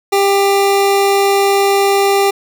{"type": "tone", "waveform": "25% pulse", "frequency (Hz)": 396.8, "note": "G4", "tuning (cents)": 21, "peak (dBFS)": -6, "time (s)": [0.12, 2.31], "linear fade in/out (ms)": 10, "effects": []}